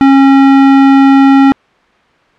square tone, 272.6 Hz, C#4, 29 cents flat, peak -3 dBFS, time 0.01-1.52 s, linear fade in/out 0 ms, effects white hiss -48 dBFS RMS until 2.38 s + low-pass 2000 Hz 12 dB/octave

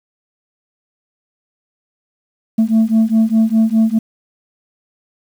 sine beating tone pair, 220 / 224.9 Hz, A3 / A3, 0 / +38 cents, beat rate 4.9 Hz, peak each -11 dBFS, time 2.58-3.99 s, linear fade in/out 10 ms, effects tanh soft clip ceiling -7 dBFS + 7-bit

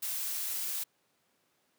blue noise, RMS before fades -35 dBFS, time 0.02-0.84 s, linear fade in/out 10 ms, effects pink hiss -73 dBFS RMS until 1.78 s + high-pass 200 Hz 12 dB/octave

